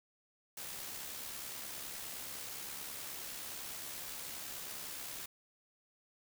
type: noise with amplitude modulation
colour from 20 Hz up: white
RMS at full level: -43 dBFS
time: 0.57-5.26 s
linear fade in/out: 5 ms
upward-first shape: sine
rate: 69.6 Hz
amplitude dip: 35%
effects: none